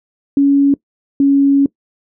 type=tone pair in turn; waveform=sine; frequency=280 / 278.2 Hz; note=C#4 / C#4; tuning=+18 / +6 cents; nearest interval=unison; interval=12 cents; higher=first; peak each=-7 dBFS; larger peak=neither; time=0.37-0.74 / 1.2-1.66 s; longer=second; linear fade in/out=2 ms; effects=noise-tail reverb RT60 0.1 s tail -21 dB re dry